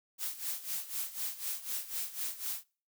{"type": "noise with tremolo", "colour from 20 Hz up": "blue", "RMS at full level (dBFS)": -35, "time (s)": [0.18, 2.64], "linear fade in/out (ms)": 50, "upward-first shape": "sine", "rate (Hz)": 4, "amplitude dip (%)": 80, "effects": ["noise-tail reverb RT60 0.4 s tail -25 dB re dry"]}